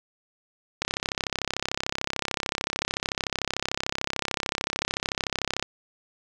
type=click train; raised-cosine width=0.2 ms; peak=-8 dBFS; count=162; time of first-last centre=0.82-5.626 s; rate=33.5 Hz; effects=none